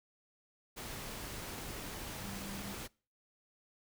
sine tone in noise, 197.3 Hz, G3, 11 cents sharp, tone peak -45 dBFS, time 2.22-2.74 s, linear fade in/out 20 ms, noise pink, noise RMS -44 dBFS, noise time 0.76-2.88 s, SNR -4 dB, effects noise-tail reverb RT60 0.4 s tail -25 dB re dry

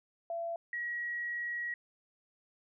sine tone pair in turn, 675 / 1909.2 Hz, E5 / A#6, +41 / +41 cents, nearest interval octave + tritone, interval 1800 cents, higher second, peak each -34 / -34 dBFS, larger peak neither, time 0.3-0.56 / 0.73-1.74 s, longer second, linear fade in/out 2 ms, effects none

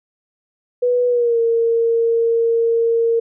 sine tone with pitch glide, 491.1 to 460.9 Hz, B4 to A#4, -10 to -20 cents, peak -13 dBFS, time 0.82-3.2 s, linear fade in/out 10 ms, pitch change -110 cents, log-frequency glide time 1.08-1.39 s, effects none

